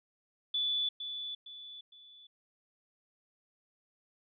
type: tone with echo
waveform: sine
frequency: 3466 Hz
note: A7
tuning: 27 cents flat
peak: -29 dBFS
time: 0.54-0.89 s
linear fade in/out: 5 ms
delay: 460 ms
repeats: 3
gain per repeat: -8 dB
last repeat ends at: 2.27 s
effects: none

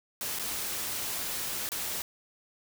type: noise with dropouts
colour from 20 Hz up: white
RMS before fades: -34 dBFS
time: 0.21-2.02 s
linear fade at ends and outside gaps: 1 ms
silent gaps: 0.388-0.395 / 1.69-1.718 s
effects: none

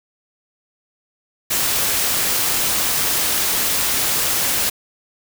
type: noise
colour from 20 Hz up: white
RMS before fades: -19 dBFS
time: 1.5-4.7 s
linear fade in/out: 10 ms
effects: none

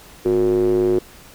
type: tone with band-pass filter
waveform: square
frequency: 51.91 Hz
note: G#1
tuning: in tune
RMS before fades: -17 dBFS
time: 0.25-0.99 s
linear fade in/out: 5 ms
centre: 380 Hz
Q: 8
effects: pink hiss -44 dBFS RMS until 1.34 s

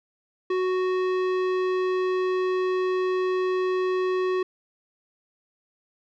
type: tone with tanh clipping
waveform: sine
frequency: 370 Hz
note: F#4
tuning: in tune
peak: -24 dBFS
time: 0.5-4.43 s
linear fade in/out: 5 ms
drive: 16 dB
effects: none

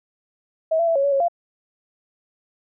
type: tone with pitch steps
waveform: sine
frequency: 642 / 674 / 662 / 553 / 565 / 549 / 689 Hz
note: E5 / E5 / E5 / C#5 / C#5 / C#5 / F5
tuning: -46 / +38 / +7 / -4 / +33 / -17 / -24 cents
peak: -16 dBFS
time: 0.71-1.284 s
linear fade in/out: 10 ms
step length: 82 ms
effects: none

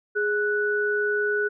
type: tone pair together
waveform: sine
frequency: 415.3 / 1480 Hz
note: G#4 / F#6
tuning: 0 / 0 cents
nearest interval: octave + minor seventh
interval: 2200 cents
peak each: -24 dBFS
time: 0.15-1.49 s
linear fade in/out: 20 ms
effects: none

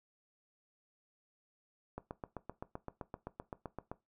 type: click train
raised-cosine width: 1 ms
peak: -27 dBFS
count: 16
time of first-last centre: 1.98-3.915 s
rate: 7.75 Hz
effects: noise-tail reverb RT60 0.2 s tail -17 dB re dry

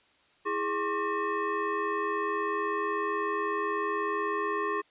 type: tone with frequency modulation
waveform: sine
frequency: 329.6 Hz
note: E4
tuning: in tune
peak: -27 dBFS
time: 0.45-4.82 s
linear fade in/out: 20 ms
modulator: 743 Hz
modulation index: 1.9
effects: white hiss -64 dBFS RMS until 4.9 s + resampled to 8000 Hz

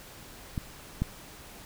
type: clicks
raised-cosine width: 5 ms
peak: -18 / -14 dBFS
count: 2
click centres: 0.578 / 1.02 s
effects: pink hiss -48 dBFS RMS until 1.65 s

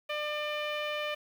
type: tone with low-pass filter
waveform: sawtooth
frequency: 598 Hz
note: D5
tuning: 31 cents sharp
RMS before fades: -34 dBFS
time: 0.09-1.15 s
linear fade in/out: 10 ms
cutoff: 2800 Hz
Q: 3.2
effects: 9-bit

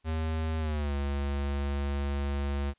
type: tone with pitch glide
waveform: square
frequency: 79.6 to 70.51 Hz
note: D#2 to C#2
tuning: +40 to +30 cents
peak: -29 dBFS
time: 0.04-2.74 s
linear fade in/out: 50 ms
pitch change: -210 cents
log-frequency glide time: 0.59-0.94 s
effects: white hiss -72 dBFS RMS until 2.78 s + resampled to 8000 Hz

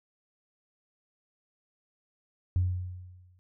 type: tone with exponential decay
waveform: sine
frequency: 90.6 Hz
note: F#2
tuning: 36 cents flat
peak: -20 dBFS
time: 2.56-3.39 s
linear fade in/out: 0 ms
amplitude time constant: 180 ms
effects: tanh soft clip ceiling -18 dBFS

